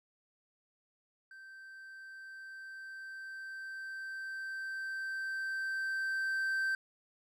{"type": "tone with level ramp", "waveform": "triangle", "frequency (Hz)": 1558, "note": "G6", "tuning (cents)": -11, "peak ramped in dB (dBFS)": [-48, -28], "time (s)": [1.31, 6.75], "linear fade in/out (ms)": 2, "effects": []}